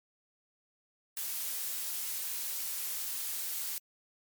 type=noise; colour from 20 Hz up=blue; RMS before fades=-36 dBFS; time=1.17-3.78 s; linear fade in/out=0 ms; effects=MP3 96 kbps